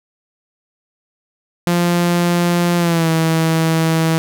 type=tone with pitch glide; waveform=sawtooth; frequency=173.8 to 162.16 Hz; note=F3 to E3; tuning=-8 to -28 cents; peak=-9 dBFS; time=1.67-4.18 s; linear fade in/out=0 ms; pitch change=-120 cents; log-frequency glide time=2.77-3.09 s; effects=none